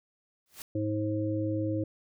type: noise with exponential growth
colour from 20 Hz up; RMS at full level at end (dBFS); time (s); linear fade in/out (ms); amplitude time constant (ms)
white; -38; 0.46-0.62; 1; 33
type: harmonic tone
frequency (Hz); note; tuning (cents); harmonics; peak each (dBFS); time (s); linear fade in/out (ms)
106.3; G#2; +41; 1 / 3 / 5; -32 / -30 / -35; 0.75-1.84; 5
effects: none